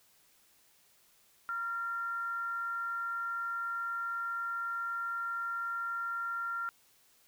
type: tone with frequency modulation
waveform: sine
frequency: 1382 Hz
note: F6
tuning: 19 cents flat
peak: -33 dBFS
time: 1.49-6.69 s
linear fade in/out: 0 ms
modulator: 429 Hz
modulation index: 0.22
effects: white hiss -66 dBFS RMS until 7.27 s